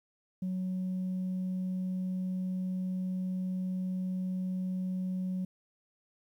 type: tone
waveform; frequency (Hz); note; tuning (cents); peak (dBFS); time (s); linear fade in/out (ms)
sine; 185; F#3; 0; -29; 0.42-5.45; 5
effects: tanh soft clip ceiling -29 dBFS + 11-bit